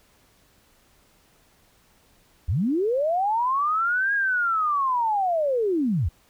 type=linear two-way sweep; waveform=sine; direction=up then down; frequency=62.6 to 1651 to 62.6 Hz; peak=-20 dBFS; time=2.48-6.09 s; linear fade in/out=10 ms; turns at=4.14 s; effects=pink hiss -60 dBFS RMS until 6.29 s